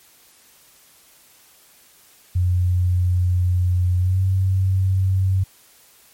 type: tone with pitch glide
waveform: sine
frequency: 90 to 94.8 Hz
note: F#2 to F#2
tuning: -47 to +43 cents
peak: -15 dBFS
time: 2.35-5.44 s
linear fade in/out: 10 ms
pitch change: +90 cents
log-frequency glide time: 3.98-4.21 s
effects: white hiss -52 dBFS RMS until 6.13 s + MP3 64 kbps